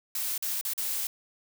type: noise with dropouts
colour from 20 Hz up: blue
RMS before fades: -31 dBFS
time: 0.15-1.07 s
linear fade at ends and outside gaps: 2 ms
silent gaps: 0.379-0.424 / 0.612-0.65 / 0.735-0.778 s
effects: none